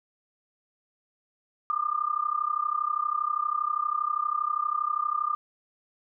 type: tone with amplitude modulation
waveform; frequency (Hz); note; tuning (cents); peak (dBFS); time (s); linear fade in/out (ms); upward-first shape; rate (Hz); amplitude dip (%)
sine; 1204; D6; +43; -21; 1.7-5.35; 0; sine; 32.5; 90
effects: none